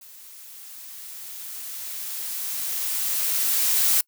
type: noise with level ramp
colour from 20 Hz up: blue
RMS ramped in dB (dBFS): -46 to -19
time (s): 0.01-4.01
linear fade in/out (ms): 5
effects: noise-tail reverb RT60 0.1 s tail -26 dB re dry